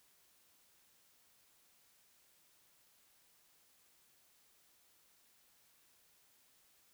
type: silence
effects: white hiss -70 dBFS RMS until 6.93 s